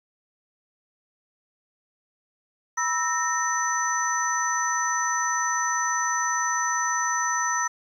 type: tone cluster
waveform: sine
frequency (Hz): 969 / 1315 / 1849 / 6020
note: B5 / E6 / A#6 / F#8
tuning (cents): -33 / -5 / -15 / +29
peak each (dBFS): -28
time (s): 2.77-7.68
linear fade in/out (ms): 10
effects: 9-bit